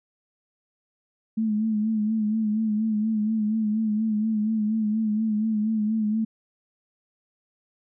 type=tone with vibrato; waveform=sine; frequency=216.4 Hz; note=A3; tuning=29 cents flat; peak=-21 dBFS; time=1.37-6.25 s; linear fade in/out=10 ms; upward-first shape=sine; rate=4.2 Hz; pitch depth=53 cents each way; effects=none